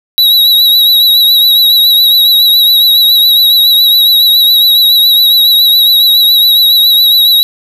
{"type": "tone with vibrato", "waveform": "square", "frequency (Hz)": 3878, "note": "B7", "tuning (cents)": -32, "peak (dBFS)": -4, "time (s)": [0.18, 7.43], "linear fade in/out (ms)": 0, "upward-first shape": "triangle", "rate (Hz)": 7.2, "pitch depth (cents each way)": 56, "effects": []}